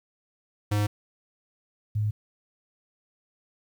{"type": "tone pair in turn", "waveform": ["square", "sine"], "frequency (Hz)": [103.83, 105.95], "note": ["G#2", "G#2"], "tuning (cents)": [0, 35], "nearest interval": "unison", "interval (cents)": 35, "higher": "second", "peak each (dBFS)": -23, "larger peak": "neither", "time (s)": [[0.71, 0.87], [1.95, 2.11]], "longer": "neither", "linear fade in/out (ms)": 10, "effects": ["10-bit"]}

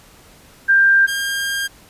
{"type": "tone pair in turn", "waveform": ["sine", "sawtooth"], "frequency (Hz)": [1588, 1606.5], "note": ["G6", "G6"], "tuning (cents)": [22, 42], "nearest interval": "unison", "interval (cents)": 20, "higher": "second", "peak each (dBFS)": [-9, -16], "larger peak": "first", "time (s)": [[0.68, 1.07], [1.07, 1.68]], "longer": "second", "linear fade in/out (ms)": 20, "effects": ["pink hiss -47 dBFS RMS until 1.89 s", "resampled to 32000 Hz"]}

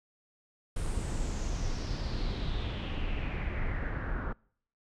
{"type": "noise with low-pass filter sweep", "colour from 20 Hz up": "brown", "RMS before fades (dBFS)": -33, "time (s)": [0.76, 4.33], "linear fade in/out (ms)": 5, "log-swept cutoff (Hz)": [9600, 1400], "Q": 4.2, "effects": ["noise-tail reverb RT60 0.6 s tail -26 dB re dry"]}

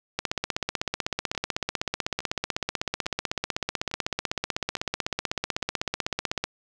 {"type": "two click trains", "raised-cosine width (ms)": 0.2, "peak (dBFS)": [-9, -21], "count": [101, 6], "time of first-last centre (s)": [[0.19, 6.44], [1.35, 5.624]], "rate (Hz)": [16, 1.17], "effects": []}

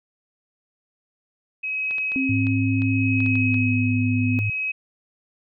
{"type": "tone with tremolo", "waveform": "sine", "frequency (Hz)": 2547, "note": "D#7", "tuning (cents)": 40, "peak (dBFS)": -22, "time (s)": [1.63, 4.72], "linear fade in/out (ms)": 10, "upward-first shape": "sine", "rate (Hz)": 0.71, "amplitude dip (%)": 60}
{"type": "clicks", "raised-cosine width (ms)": 0.3, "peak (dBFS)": -23, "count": 9, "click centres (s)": [1.91, 1.983, 2.119, 2.469, 2.82, 3.204, 3.262, 3.355, 3.543]}
{"type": "tone with pitch glide", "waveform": "sine", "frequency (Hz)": [266.5, 252.7], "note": ["C4", "B3"], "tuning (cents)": [32, 40], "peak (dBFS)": -21, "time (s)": [2.16, 4.39], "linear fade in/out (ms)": 0, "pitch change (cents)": -92, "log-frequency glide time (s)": [2.98, 3.71]}
{"type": "tone with vibrato", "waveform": "sine", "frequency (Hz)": 105.5, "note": "G#2", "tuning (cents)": 28, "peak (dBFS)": -21, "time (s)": [2.29, 4.5], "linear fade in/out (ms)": 5, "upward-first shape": "sine", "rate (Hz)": 15, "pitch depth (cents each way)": 12}
{"effects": []}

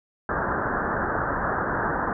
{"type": "low-pass noise", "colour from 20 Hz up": "white", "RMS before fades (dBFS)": -26, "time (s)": [0.29, 2.13], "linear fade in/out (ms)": 2, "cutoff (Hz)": 1700, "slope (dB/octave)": 96, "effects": []}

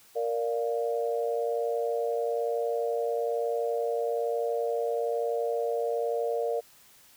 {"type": "chord", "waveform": "sine", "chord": "Bb major", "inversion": "none", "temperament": "equal", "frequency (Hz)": [466.2, 587.3, 698.5], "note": ["Bb4", "D5", "F5"], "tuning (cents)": [0, 0, 0], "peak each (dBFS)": [-28, -32, -34], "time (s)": [0.15, 6.61], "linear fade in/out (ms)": 20, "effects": ["white hiss -57 dBFS RMS until 7.16 s"]}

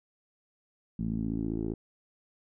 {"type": "tone with low-pass filter sweep", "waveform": "10% pulse", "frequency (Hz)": 55, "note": "A1", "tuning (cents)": 0, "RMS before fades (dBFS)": -32, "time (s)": [0.99, 1.74], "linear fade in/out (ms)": 5, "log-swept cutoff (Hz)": [200, 390], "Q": 3.3, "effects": []}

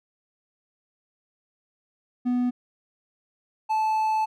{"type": "tone pair in turn", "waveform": "triangle", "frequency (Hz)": [246.9, 871.8], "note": ["B3", "A5"], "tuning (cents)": [0, -16], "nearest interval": "octave + minor seventh", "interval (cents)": 2184, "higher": "second", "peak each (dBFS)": -19, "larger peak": "neither", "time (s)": [[2.25, 2.51], [3.69, 4.26]], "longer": "second", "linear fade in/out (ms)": 20, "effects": []}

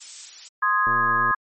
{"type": "noise", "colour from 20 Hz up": "violet", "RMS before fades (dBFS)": -30, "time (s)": [0, 0.49], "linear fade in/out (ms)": 20}
{"type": "chord", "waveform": "sine", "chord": "Ab major", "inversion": "first", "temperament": "equal", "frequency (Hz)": [1046.5, 1244.5, 1661.2], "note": ["C6", "Eb6", "Ab6"], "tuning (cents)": [0, 0, 0], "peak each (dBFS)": -22, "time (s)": [0.62, 1.35], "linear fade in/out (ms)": 10}
{"type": "click train", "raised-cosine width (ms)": 2, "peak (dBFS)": -23, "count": 52, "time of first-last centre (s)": [0.87, 1.31], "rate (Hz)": 116}
{"effects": ["MP3 32 kbps"]}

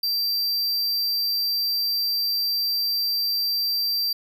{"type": "tone", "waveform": "square", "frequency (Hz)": 4699, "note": "D8", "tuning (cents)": 0, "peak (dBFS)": -22, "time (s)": [0.03, 4.13], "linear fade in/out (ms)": 5, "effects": []}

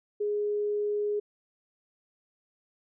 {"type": "tone", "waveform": "sine", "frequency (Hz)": 415.3, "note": "G#4", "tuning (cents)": 0, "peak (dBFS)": -26, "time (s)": [0.2, 1.2], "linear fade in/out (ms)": 10, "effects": []}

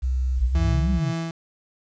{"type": "tone with pitch glide", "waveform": "sine", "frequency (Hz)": [64, 66.68], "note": ["C2", "C2"], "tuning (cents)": [-38, 33], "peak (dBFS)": -20, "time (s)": [0.02, 1], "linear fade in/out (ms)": 20, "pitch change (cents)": 71, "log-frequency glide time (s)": [0.56, 0.7]}
{"type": "exponential two-way sweep", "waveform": "sine", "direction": "up then down", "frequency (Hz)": [43, 196.7, 115.9], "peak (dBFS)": -22, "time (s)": [0.36, 1.14], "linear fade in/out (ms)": 50, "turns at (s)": 0.91}
{"type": "tone with tremolo", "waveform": "35% pulse", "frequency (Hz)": 164.81, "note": "E3", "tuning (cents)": 0, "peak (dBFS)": -23, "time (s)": [0.55, 1.31], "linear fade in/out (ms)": 2, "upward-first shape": "sine", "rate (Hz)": 2.1, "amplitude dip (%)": 55}
{"effects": ["resampled to 16000 Hz", "9-bit"]}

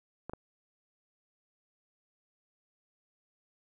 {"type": "clicks", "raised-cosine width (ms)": 1, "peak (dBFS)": -25, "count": 2, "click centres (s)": [0.296, 0.335], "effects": ["11-bit"]}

